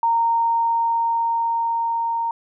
sine tone with level ramp, 924 Hz, A#5, 16 cents flat, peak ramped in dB -15 to -20 dBFS, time 0.03-2.31 s, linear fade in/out 2 ms, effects none

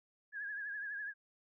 sine tone with vibrato, 1661.2 Hz, G#6, in tune, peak -39 dBFS, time 0.32-1.14 s, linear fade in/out 50 ms, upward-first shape triangle, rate 12 Hz, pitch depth 79 cents each way, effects none

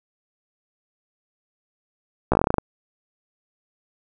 slowing click train, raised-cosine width 1 ms, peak -4 dBFS, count 11, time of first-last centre 2.32-2.583 s, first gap 15 ms, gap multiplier 1.12, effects none

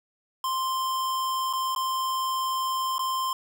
square tone with dropouts, 1046.5 Hz, C6, in tune, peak -26 dBFS, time 0.44-3.33 s, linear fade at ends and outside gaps 2 ms, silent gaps 1.529-1.534 / 1.75-1.761 / 2.982-2.992 s, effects none

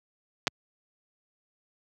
clicks, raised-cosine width 0.2 ms, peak -7 dBFS, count 2, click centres 0.471 / 0.478 s, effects high-pass 80 Hz 12 dB/octave

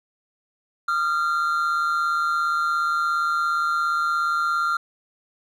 triangle tone pair together, 1221 / 1378.2 Hz, D#6 / F6, -33 / -23 cents, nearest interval major second, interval 210 cents, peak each -25 / -19 dBFS, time 0.88-4.77 s, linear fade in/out 5 ms, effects none

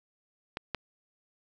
clicks, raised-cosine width 0.3 ms, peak -18 / -15 dBFS, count 2, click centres 0.571 / 0.747 s, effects none

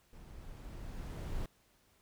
brown noise with level ramp, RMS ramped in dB -52 to -38 dBFS, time 0.13-1.46 s, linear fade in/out 2 ms, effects pink hiss -70 dBFS RMS until 2.01 s

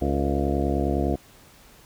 harmonic tone with a mistuned harmonic, 69.9 Hz, C#2, 15 cents sharp, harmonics 1 / 2 / 3 / 4 / 5 / 6 / 7 / 8 / 9 / 10, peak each -26 / -31 / -30 / -28 / -29 / -35 / -33 / -37 / -34 / -32 dBFS, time 0.01-1.16 s, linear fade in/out 10 ms, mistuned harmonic 6, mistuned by +72 cents, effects pink hiss -52 dBFS RMS until 1.85 s

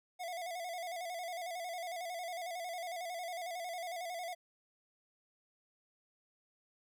square tone with vibrato, 698.5 Hz, F5, in tune, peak -40 dBFS, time 0.19-4.35 s, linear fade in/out 20 ms, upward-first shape square, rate 11 Hz, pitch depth 70 cents each way, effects none

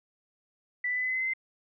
sine tone with pitch steps, 1975.5 / 1989.2 / 2003 / 2017 / 2031 / 2045 / 2059 / 2074 Hz, B6 / B6 / B6 / B6 / B6 / C7 / C7 / C7, 0 / +12 / +24 / +36 / +48 / -40 / -28 / -16 cents, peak -27 dBFS, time 0.84-1.336 s, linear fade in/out 5 ms, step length 62 ms, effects none

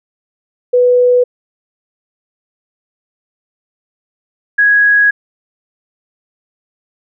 sine tone pair in turn, 493.9 / 1661.3 Hz, B4 / G#6, 0 / 0 cents, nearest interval octave + major sixth, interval 2100 cents, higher second, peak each -6 dBFS, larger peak neither, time 0.73-1.24 / 4.58-5.11 s, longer second, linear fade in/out 10 ms, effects none

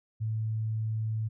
sine tone, 110 Hz, A2, in tune, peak -28 dBFS, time 0.2-1.29 s, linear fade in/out 20 ms, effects none

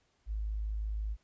sine tone, 52.9 Hz, G#1, 33 cents sharp, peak -32 dBFS, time 0.26-1.17 s, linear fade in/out 50 ms, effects pink hiss -73 dBFS RMS until 1.23 s + resampled to 16000 Hz

